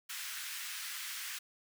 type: high-pass noise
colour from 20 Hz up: pink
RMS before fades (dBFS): -42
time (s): 0.09-1.39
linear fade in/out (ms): 10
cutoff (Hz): 1500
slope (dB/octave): 24
effects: none